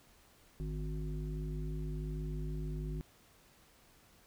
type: harmonic tone with a mistuned harmonic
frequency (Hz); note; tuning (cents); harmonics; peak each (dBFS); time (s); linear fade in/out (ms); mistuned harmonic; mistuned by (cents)
51.91; G#1; 0; 1 / 3 / 5 / 7; -38 / -40 / -49 / -49; 0.6-3.01; 0; 3; -28
effects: pink hiss -64 dBFS RMS until 4.26 s